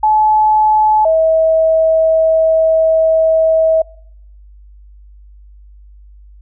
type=tone pair in turn; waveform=sine; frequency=859 / 643.5 Hz; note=A5 / E5; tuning=-42 / -42 cents; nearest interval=perfect fourth; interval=500 cents; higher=first; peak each=-8 dBFS; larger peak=neither; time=0.03-1.05 / 1.05-3.82 s; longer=second; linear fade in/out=5 ms; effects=noise-tail reverb RT60 0.7 s tail -24 dB re dry + added 50 Hz sine -37 dBFS peak until 6.41 s